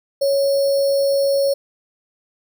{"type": "tone with sample-and-hold", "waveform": "sine", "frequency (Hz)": 554.4, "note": "C#5", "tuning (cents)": 0, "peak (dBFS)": -14, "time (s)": [0.21, 1.54], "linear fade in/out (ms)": 10, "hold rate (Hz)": 4900, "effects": []}